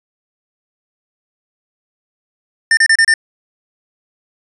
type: tone bursts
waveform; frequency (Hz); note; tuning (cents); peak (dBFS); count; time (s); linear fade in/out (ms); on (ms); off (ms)
square; 1800; A6; +39; -8; 5; 2.71-3.139; 2; 61; 31
effects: resampled to 24000 Hz